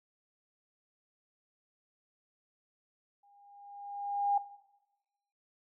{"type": "tone with exponential growth", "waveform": "sine", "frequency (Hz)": 809, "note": "G#5", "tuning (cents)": -46, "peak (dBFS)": -23, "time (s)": [3.23, 4.38], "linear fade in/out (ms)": 5, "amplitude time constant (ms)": 250, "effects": ["noise-tail reverb RT60 1.0 s tail -17 dB re dry"]}